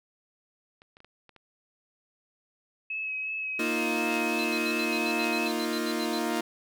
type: clicks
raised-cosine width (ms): 0.3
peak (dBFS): -36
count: 6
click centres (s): 0.819 / 0.969 / 1.004 / 1.046 / 1.293 / 1.363
type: tone with vibrato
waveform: sine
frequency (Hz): 2569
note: E7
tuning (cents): -45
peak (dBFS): -30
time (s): 2.9-5.48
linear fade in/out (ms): 5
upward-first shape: sine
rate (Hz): 2.8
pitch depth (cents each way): 20
type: chord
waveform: sawtooth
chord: Bb suspended fourth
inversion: none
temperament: equal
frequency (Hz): 233.1 / 311.1 / 349.2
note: Bb3 / Eb4 / F4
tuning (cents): 0 / 0 / 0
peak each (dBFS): -28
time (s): 3.59-6.41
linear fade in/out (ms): 5
type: tone bursts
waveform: triangle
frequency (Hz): 4064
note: B7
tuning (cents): +49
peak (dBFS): -34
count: 14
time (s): 4.39-6.185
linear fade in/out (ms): 0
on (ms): 53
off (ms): 81
effects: none